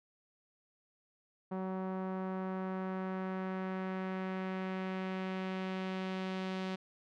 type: tone with low-pass filter sweep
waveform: sawtooth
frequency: 188 Hz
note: F#3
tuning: 28 cents sharp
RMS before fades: -38 dBFS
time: 1.51-6.76 s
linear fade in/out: 10 ms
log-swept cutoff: 1000 to 3800 Hz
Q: 1.2
effects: none